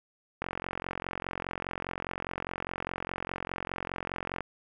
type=click train; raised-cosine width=0.5 ms; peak=-18 dBFS; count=180; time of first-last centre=0.42-4.407 s; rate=44.9 Hz; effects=none